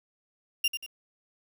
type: tone with echo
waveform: 35% pulse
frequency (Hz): 2794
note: F7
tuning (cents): 0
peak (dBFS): -21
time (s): 0.64-0.68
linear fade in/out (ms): 5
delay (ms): 92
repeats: 2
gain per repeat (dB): -8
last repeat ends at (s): 0.864
effects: 9-bit